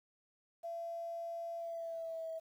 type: tone with pitch glide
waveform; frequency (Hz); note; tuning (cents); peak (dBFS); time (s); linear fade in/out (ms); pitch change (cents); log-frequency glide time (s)
sine; 675 to 649; E5 to E5; +41 to -27; -39; 0.63-2.4; 20; -68; 1.58-2.29
effects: 11-bit